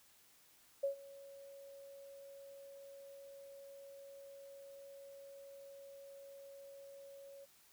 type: tone with ADSR envelope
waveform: sine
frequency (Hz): 554.4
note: C#5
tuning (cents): 0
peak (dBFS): -31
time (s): 0.83-7.46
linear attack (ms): 9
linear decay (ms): 110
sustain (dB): -21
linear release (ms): 23
effects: white hiss -67 dBFS RMS until 7.72 s